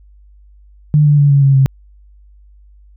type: tone with pitch steps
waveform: sine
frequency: 149.9 / 146.65 / 143.46 / 140.35 / 137.3 / 134.32 Hz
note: D3 / D3 / D3 / C#3 / C#3 / C3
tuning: +36 / -2 / -40 / +22 / -16 / +46 cents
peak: -6 dBFS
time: 0.94-1.66 s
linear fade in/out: 0 ms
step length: 120 ms
effects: added 50 Hz sine -41 dBFS peak until 2.96 s